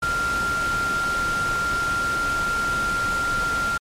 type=tone in noise; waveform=sine; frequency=1387 Hz; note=F6; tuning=12 cents flat; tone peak=-21 dBFS; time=0.02-3.78 s; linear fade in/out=10 ms; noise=pink; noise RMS=-30 dBFS; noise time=0.02-3.78 s; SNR=+6 dB; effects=low-pass 9000 Hz 12 dB/octave + MP3 96 kbps